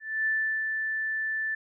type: tone with ADSR envelope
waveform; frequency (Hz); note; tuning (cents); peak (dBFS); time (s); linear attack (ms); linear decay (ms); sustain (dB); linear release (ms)
sine; 1760; A6; 0; -23; 0-1.55; 260; 370; -4; 6
effects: none